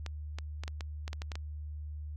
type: clicks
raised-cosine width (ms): 0.2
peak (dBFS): -23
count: 10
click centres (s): 0.063 / 0.386 / 0.636 / 0.679 / 0.808 / 1.079 / 1.131 / 1.219 / 1.318 / 1.355
effects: added 75 Hz sine -38 dBFS peak until 2.16 s